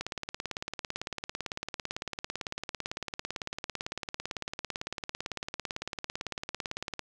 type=click train; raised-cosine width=0.2 ms; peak=-17 dBFS; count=126; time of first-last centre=0.01-6.993 s; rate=17.9 Hz; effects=none